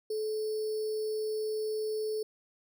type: tone with sample-and-hold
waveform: sine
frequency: 431.7 Hz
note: A4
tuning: 33 cents flat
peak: -30 dBFS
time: 0.1-2.23 s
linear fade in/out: 5 ms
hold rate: 4900 Hz
effects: none